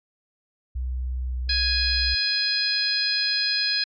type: tone with pitch glide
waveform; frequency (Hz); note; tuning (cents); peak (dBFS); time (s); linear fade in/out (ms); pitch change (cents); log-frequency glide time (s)
sine; 63.1 to 62.3; B1 to B1; +38 to +16; -25; 0.75-2.15; 10; -22; 1.29-1.35
type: harmonic tone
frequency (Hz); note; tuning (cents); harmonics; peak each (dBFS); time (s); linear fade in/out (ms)
830.6; G#5; 0; 2 / 3 / 4 / 5 / 6; -30 / -31 / -34 / -25 / -25; 1.49-3.84; 5
effects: AAC 64 kbps